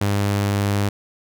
sawtooth tone, 101 Hz, G#2, 48 cents flat, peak -14 dBFS, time 0.01-0.89 s, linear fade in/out 5 ms, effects none

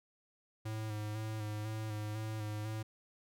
square tone with vibrato, 107.6 Hz, A2, 38 cents flat, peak -38 dBFS, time 0.65-2.83 s, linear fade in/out 10 ms, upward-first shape square, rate 2 Hz, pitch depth 27 cents each way, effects none

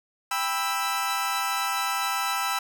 sawtooth chord, E minor, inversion first, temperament equal with one note detuned, 792.6 / 987.8 / 1318.5 Hz, G5 / B5 / E6, +19 / 0 / 0 cents, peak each -27 / -27 / -24 dBFS, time 0.31-2.59 s, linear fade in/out 5 ms, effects none

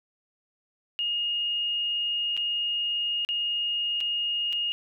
sine tone with dropouts, 2853 Hz, F7, 36 cents sharp, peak -25 dBFS, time 0.99-4.72 s, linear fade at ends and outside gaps 0 ms, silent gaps 2.367-2.375 / 3.249-3.289 / 4.005-4.01 / 4.526-4.53 s, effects none

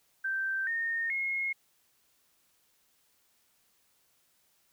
sine tone with pitch steps, 1562 / 1836.2 / 2159 Hz, G6 / A#6 / C#7, -7 / -27 / -46 cents, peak -29 dBFS, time 0.24-1.53 s, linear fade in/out 10 ms, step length 430 ms, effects white hiss -70 dBFS RMS until 4.72 s

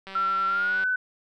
click train, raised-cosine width 0.3 ms, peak -24 dBFS, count 149, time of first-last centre 0.07-0.837 s, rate 193 Hz
sine tone with pitch glide, 1355 to 1503.5 Hz, E6 to F#6, +47 to +27 cents, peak -22 dBFS, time 0.15-0.96 s, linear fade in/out 5 ms, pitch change +180 cents, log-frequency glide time 0.47-0.81 s
effects none

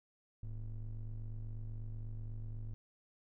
triangle ring-modulated tone, 66.1 Hz, C2, 18 cents sharp, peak -35 dBFS, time 0.43-2.74 s, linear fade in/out 0 ms, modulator 42 Hz, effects none

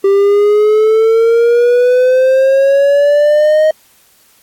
triangle exponential sweep, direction up, 392 to 627 Hz, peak -4 dBFS, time 0.04-3.71 s, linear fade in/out 5 ms, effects white hiss -49 dBFS RMS until 4.42 s + AAC 64 kbps

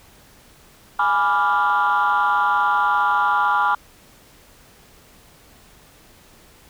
sine chord, G# diminished seventh, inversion none, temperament equal, 830.6 / 987.8 / 1174.7 / 1396.9 Hz, G#5 / B5 / D6 / F6, 0 / 0 / 0 / 0 cents, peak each -20 dBFS, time 0.99-3.75 s, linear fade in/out 5 ms, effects tanh soft clip ceiling -10 dBFS + pink hiss -50 dBFS RMS until 6.69 s

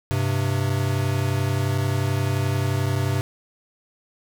square tone pair together, 99.38 / 130.81 Hz, G2 / C3, +24 / 0 cents, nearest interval perfect fourth, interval 476 cents, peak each -24 / -24 dBFS, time 0.11-3.21 s, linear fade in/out 0 ms, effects none

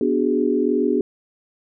sine chord, G# half-diminished seventh, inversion first, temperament equal with one note detuned, 246.9 / 293.7 / 373 / 415.3 Hz, B3 / D4 / F#4 / G#4, 0 / 0 / +14 / 0 cents, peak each -22 dBFS, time 0.01-1.01 s, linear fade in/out 2 ms, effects none

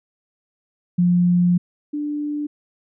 sine tone pair in turn, 176.7 / 295.1 Hz, F3 / D4, +21 / +8 cents, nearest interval major sixth, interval 887 cents, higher second, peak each -13 / -22 dBFS, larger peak first, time 0.98-1.58 / 1.93-2.47 s, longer first, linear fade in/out 10 ms, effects none

